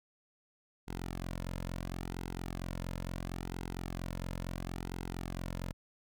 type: tone with flanger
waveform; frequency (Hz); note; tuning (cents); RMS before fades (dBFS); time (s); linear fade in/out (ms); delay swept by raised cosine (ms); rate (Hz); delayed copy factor
sawtooth; 44.34; F1; +27; -40; 0.87-5.73; 20; 1.7 to 2.62; 0.73; -0.65
effects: none